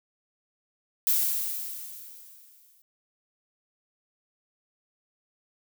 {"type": "noise with exponential decay", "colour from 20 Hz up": "violet", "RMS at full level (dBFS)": -22, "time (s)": [1.07, 2.82], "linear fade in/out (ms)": 1, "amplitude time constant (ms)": 380, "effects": []}